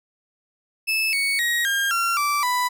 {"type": "tone with pitch steps", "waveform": "35% pulse", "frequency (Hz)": [2616, 2225, 1893, 1610.3, 1369.9, 1165.3, 991.3], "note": ["E7", "C#7", "A#6", "G6", "F6", "D6", "B5"], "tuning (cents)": [-14, 6, 26, 46, -34, -14, 6], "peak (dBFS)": -18, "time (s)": [0.87, 2.69], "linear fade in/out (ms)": 20, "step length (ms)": 260, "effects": []}